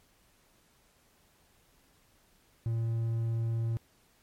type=tone; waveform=triangle; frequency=114.5 Hz; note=A#2; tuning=31 cents flat; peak=-26 dBFS; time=2.66-3.77 s; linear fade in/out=0 ms; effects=pink hiss -66 dBFS RMS until 4.22 s + MP3 64 kbps